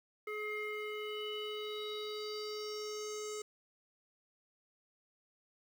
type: tone with low-pass filter sweep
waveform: square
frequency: 423.9 Hz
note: G#4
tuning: 35 cents sharp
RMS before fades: -41 dBFS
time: 0.27-3.42 s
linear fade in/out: 5 ms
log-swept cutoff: 1900 to 7400 Hz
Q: 5.8
effects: 10-bit